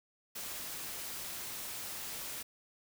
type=noise; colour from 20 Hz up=white; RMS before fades=-42 dBFS; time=0.35-2.43 s; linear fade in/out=10 ms; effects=none